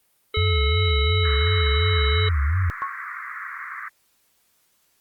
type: harmonic tone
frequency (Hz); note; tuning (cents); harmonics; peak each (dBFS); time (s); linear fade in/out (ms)
431.5; A4; -34; 1 / 3 / 5 / 7 / 9; -27 / -31 / -28 / -33 / -27; 0.34-2.29; 5
type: tone with vibrato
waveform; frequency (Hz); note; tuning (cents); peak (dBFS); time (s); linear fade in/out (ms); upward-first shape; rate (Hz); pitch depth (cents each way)
sine; 81.2; E2; -26; -18; 0.37-2.7; 0; sine; 2.8; 260
type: band-pass noise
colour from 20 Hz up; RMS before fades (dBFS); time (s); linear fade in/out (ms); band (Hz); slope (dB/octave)
pink; -34; 1.24-3.89; 10; 1100 to 2100; 96
type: tone with exponential decay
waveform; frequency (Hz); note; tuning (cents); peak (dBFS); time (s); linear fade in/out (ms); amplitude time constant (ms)
sine; 1102; C#6; -11; -20; 2.82-3.05; 0; 48
effects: white hiss -65 dBFS RMS until 5 s + Opus 32 kbps